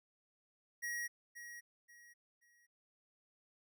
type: tone with echo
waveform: square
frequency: 1900 Hz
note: A#6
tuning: 33 cents sharp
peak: -39 dBFS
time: 0.82-1.08 s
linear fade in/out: 20 ms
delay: 530 ms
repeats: 3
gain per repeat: -10 dB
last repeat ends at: 2.67 s
effects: none